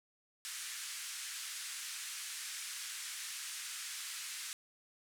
white band-pass noise, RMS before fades -44 dBFS, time 0.45-4.53 s, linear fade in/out 0 ms, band 1400 to 10000 Hz, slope 24 dB/octave, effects none

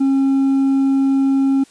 sine tone with hard clipping, 271.2 Hz, C#4, 38 cents flat, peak -13 dBFS, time 0-1.64 s, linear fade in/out 10 ms, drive 2 dB, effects white hiss -49 dBFS RMS until 1.7 s + resampled to 22050 Hz

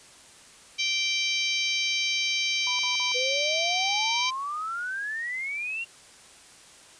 harmonic tone, 780 Hz, G5, 9 cents flat, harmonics 3 / 4 / 5 / 6 / 7 / 8, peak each -28 / -30 / -32 / -34 / -35 / -36 dBFS, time 0.78-4.31 s, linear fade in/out 20 ms
sine tone bursts, 987.8 Hz, B5, in tune, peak -33 dBFS, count 3, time 2.67-3.118 s, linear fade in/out 0 ms, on 120 ms, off 44 ms
sine exponential sweep, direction up, 490 to 2794 Hz, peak -29 dBFS, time 3.14-5.85 s, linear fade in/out 20 ms
effects white hiss -51 dBFS RMS until 6.99 s + resampled to 22050 Hz

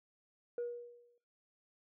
sine tone with exponential decay, 479.5 Hz, A#4, 49 cents sharp, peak -32 dBFS, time 0.58-1.18 s, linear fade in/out 2 ms, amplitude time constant 130 ms, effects noise-tail reverb RT60 0.5 s tail -20 dB re dry + tanh soft clip ceiling -33 dBFS

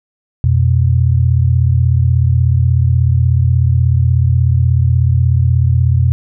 sine tone pair together, 87.03 / 123.5 Hz, F2 / B2, -6 / 0 cents, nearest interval tritone, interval 606 cents, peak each -11 dBFS, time 0.44-6.12 s, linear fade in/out 0 ms, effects none

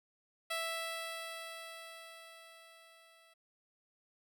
10% pulse tone with level ramp, 659.3 Hz, E5, in tune, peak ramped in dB -26 to -54 dBFS, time 0.5-3.34 s, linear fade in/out 10 ms, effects none

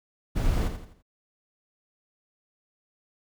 brown noise with echo, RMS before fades -25 dBFS, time 0.35-0.69 s, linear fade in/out 20 ms, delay 84 ms, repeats 4, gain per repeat -8 dB, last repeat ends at 1.026 s, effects none

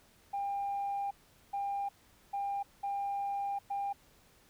sine tone bursts at uneven times, 800 Hz, G5, 35 cents sharp, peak -31 dBFS, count 5, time 0.33-1.11 / 1.53-1.89 / 2.33-2.63 / 2.83-3.59 / 3.7-3.93 s, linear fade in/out 10 ms, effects tanh soft clip ceiling -29 dBFS + pink hiss -64 dBFS RMS until 4.49 s

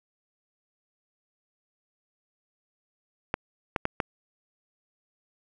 clicks, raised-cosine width 0.5 ms, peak -10 dBFS, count 4, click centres 3.341 / 3.762 / 3.854 / 4.002 s, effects none

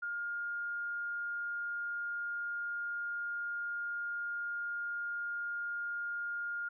sine tone, 1414 Hz, F6, 21 cents sharp, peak -35 dBFS, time 0.02-6.69 s, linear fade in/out 10 ms, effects none

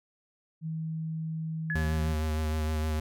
sine tone, 160 Hz, D#3, 49 cents sharp, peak -31 dBFS, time 0.61-2.16 s, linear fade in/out 50 ms
sine tone with exponential decay, 1700 Hz, G#6, 40 cents sharp, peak -28 dBFS, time 1.7-2.26 s, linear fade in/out 1 ms, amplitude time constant 120 ms
square tone with vibrato, 77.78 Hz, D#2, in tune, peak -28 dBFS, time 1.75-3 s, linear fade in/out 5 ms, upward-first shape sine, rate 6.5 Hz, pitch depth 23 cents each way
effects none

